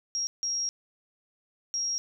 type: tone bursts at uneven times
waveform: sine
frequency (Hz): 5610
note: F8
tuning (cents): +7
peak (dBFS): -27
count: 3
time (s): 0.15-0.27 / 0.43-0.69 / 1.74-1.98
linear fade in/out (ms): 0
effects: none